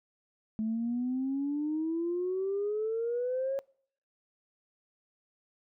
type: exponential sweep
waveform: sine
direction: up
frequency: 216 to 551 Hz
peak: -28 dBFS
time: 0.59-3.59 s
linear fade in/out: 0 ms
effects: noise-tail reverb RT60 0.6 s tail -26 dB re dry + tanh soft clip ceiling -24 dBFS